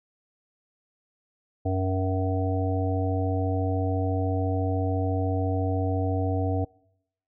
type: harmonic tone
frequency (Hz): 94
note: F#2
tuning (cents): +28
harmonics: 1 / 3 / 5 / 7 / 8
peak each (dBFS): -25 / -30 / -32 / -33 / -34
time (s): 1.65-6.65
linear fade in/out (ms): 10
effects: noise-tail reverb RT60 0.8 s tail -26 dB re dry